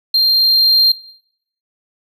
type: tone with level ramp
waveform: triangle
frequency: 4186 Hz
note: C8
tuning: in tune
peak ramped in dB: -8 to -5 dBFS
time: 0.14-0.92 s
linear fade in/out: 5 ms
effects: noise-tail reverb RT60 0.7 s tail -20 dB re dry + tanh soft clip ceiling -2 dBFS